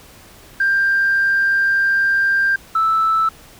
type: tone pair in turn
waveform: sine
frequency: 1588 / 1316.2 Hz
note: G6 / E6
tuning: +22 / -3 cents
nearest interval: minor third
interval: 325 cents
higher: first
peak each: -12 dBFS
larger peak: neither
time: 0.6-2.56 / 2.75-3.29 s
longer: first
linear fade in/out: 5 ms
effects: tanh soft clip ceiling -9 dBFS + pink hiss -44 dBFS RMS until 3.59 s